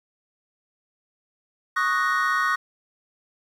triangle chord, D# minor seventh, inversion third, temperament equal, 1108.7 / 1244.5 / 1480 / 1864.7 Hz, C#6 / D#6 / F#6 / A#6, 0 / 0 / 0 / 0 cents, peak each -24 dBFS, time 1.76-2.56 s, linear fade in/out 10 ms, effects 9-bit

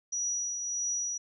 sine tone with tremolo, 5830 Hz, F#8, 26 cents flat, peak -28 dBFS, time 0.12-1.18 s, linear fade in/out 10 ms, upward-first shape triangle, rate 1.6 Hz, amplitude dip 45%, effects none

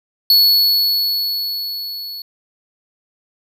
square tone with level ramp, 4400 Hz, C#8, 14 cents flat, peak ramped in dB -8 to -28 dBFS, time 0.3-2.22 s, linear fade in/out 2 ms, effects none

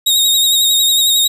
sawtooth tone with vibrato, 3752 Hz, A#7, 11 cents sharp, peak -7 dBFS, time 0.06-1.28 s, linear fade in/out 10 ms, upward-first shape sine, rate 11 Hz, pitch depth 36 cents each way, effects none

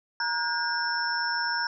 sine tone cluster, 938 / 1447 / 1612 / 5370 Hz, A#5 / F#6 / G6 / E8, +11 / -39 / +48 / +31 cents, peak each -31 dBFS, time 0.2-1.67 s, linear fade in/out 2 ms, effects none

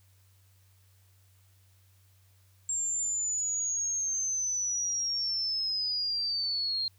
sine linear sweep, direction down, 7450 to 4186 Hz, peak -28 dBFS, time 2.69-6.88 s, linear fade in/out 2 ms, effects added 95 Hz sine -60 dBFS peak until 6.98 s + white hiss -68 dBFS RMS until 6.98 s

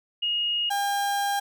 sine / 35% pulse tone pair in turn, 2867 / 804.5 Hz, F7 / G5, +45 / +45 cents, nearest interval octave + minor seventh, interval 2200 cents, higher first, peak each -23 / -22 dBFS, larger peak second, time 0.22-0.7 / 0.7-1.4 s, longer second, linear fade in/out 10 ms, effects none

